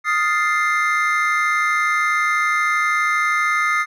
triangle chord, F dominant seventh, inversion third, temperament equal, 1244.5 / 1396.9 / 1760 / 2093 Hz, Eb6 / F6 / A6 / C7, 0 / 0 / 0 / 0 cents, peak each -18 / -24 / -24 / -18 dBFS, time 0.04-3.86 s, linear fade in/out 50 ms, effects none

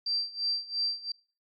sine tone with tremolo, 4699 Hz, D8, in tune, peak -25 dBFS, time 0.06-1.12 s, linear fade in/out 5 ms, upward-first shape sine, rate 2.9 Hz, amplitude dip 90%, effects noise-tail reverb RT60 0.4 s tail -24 dB re dry + MP3 64 kbps

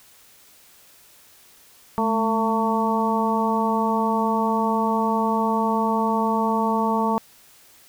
harmonic tone with a mistuned harmonic, 224.5 Hz, A3, 35 cents sharp, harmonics 1 / 2 / 3 / 4 / 5, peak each -23 / -27 / -29 / -23 / -27 dBFS, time 1.98-7.18 s, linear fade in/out 0 ms, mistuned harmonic 1, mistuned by -52 cents, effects white hiss -52 dBFS RMS until 7.88 s

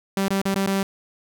sawtooth tone with dropouts, 195 Hz, G3, 9 cents flat, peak -16 dBFS, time 0.17-0.83 s, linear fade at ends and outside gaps 2 ms, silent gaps 0.282-0.305 / 0.416-0.454 / 0.543-0.558 / 0.664-0.673 s, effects none

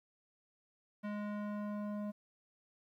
square tone with low-pass filter sweep, 207.7 Hz, G#3, in tune, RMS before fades -40 dBFS, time 1.03-2.12 s, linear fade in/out 20 ms, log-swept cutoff 2000 to 780 Hz, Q 1.1, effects 12-bit

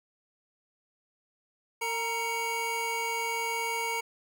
square tone cluster, 456 / 936 / 2239 Hz, A#4 / A#5 / C#7, -38 / +7 / +17 cents, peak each -38 / -33 / -34 dBFS, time 1.81-4.01 s, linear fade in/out 10 ms, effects none

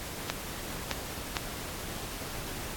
clicks, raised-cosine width 0.2 ms, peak -11 dBFS, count 3, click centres 0.3 / 0.913 / 1.368 s, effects pink hiss -39 dBFS RMS until 2.76 s + AAC 64 kbps

